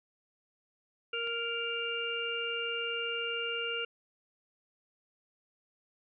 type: harmonic tone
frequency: 466.2 Hz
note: A#4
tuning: in tune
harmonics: 1 / 3 / 5 / 6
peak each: -38 / -38 / -42 / -35 dBFS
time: 1.13-3.85 s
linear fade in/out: 5 ms
type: click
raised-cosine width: 0.3 ms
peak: -33 dBFS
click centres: 1.273 s
effects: none